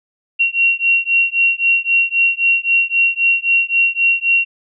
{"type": "beating tone pair", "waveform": "sine", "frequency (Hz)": [2741, 2744.8], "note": ["F7", "F7"], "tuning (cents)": [-33, -31], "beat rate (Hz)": 3.8, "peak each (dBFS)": -15, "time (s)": [0.39, 4.45], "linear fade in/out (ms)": 20, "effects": []}